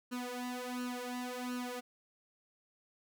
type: tone with flanger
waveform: sawtooth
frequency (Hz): 248.1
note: B3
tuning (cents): +8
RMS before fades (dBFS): -40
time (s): 0.11-1.81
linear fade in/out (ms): 20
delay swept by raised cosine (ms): 0.7 to 3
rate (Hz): 1.4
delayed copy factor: +0.85
effects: none